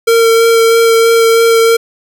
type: tone with vibrato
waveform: square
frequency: 457.2 Hz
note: A#4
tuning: 34 cents flat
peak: -6 dBFS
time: 0.07-1.77 s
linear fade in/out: 10 ms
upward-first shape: sine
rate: 3.1 Hz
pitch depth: 11 cents each way
effects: none